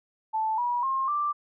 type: tone with pitch steps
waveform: sine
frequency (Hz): 877 / 967.5 / 1067.3 / 1177.4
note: A5 / B5 / C6 / D6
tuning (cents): -6 / -36 / +34 / +4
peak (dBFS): -24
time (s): 0.33-1.33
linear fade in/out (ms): 20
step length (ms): 250
effects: none